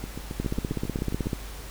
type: two click trains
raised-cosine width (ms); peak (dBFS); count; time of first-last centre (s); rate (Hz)
3; -14 / -20; 16 / 10; 0.4-1.332 / 0.04-1.26; 16.1 / 7.38
effects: added 50 Hz sine -38 dBFS peak until 1.7 s + pink hiss -43 dBFS RMS until 1.7 s